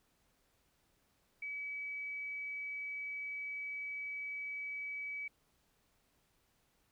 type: tone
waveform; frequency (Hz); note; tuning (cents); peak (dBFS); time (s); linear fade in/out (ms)
sine; 2284; D7; -49; -39; 1.42-5.28; 5
effects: pink hiss -75 dBFS RMS until 6.91 s